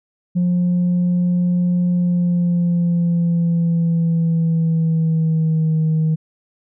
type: tone with pitch glide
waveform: sine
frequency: 177.4 to 158.05 Hz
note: F3 to D#3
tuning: +27 to +27 cents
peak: -12 dBFS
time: 0.35-6.16 s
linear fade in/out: 20 ms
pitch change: -200 cents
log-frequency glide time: 1.9-5.78 s
effects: tanh soft clip ceiling -12 dBFS